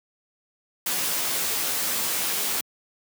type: noise with comb filter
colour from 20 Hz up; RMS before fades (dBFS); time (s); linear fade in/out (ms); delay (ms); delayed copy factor
white; -26; 0.86-2.61; 5; 14; -0.55
effects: high-pass 150 Hz 12 dB/octave